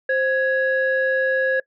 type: tone pair together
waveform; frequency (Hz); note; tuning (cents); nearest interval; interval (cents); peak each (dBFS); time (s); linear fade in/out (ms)
sine; 525 / 1668; C5 / G#6; +6 / +7; octave + minor sixth; 2001; -19; 0.09-1.6; 5
effects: noise-tail reverb RT60 0.1 s tail -22 dB re dry + tanh soft clip ceiling -11 dBFS